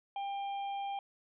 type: harmonic tone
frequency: 796 Hz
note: G5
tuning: 26 cents sharp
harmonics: 1 / 3 / 4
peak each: -35 / -52 / -51 dBFS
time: 0.16-0.99 s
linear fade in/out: 2 ms
effects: none